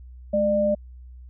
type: tone pair together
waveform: sine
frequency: 211.8 / 599 Hz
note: G#3 / D5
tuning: +34 / +34 cents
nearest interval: octave + tritone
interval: 1800 cents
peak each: -25 / -19 dBFS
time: 0.33-0.75 s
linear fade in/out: 10 ms
effects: added 62 Hz sine -40 dBFS peak until 1.29 s